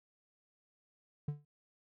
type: tone with exponential decay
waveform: triangle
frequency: 146.7 Hz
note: D3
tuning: 2 cents flat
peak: -28 dBFS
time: 1.28-1.45 s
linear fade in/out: 5 ms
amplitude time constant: 35 ms
effects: none